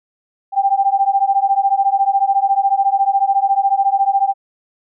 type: beating tone pair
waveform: sine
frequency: 781 / 795 Hz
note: G5 / G5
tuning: -7 / +24 cents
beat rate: 14 Hz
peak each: -15 dBFS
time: 0.52-4.34 s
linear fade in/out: 50 ms
effects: none